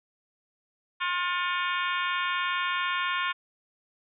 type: harmonic tone with a mistuned harmonic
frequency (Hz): 355.7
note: F4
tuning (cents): +32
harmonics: 3 / 4 / 5 / 6 / 7 / 8 / 9 / 10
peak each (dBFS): -30 / -32 / -34 / -36 / -37 / -38 / -39 / -40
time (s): 1-3.33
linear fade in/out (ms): 20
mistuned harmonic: 6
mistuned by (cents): +78
effects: none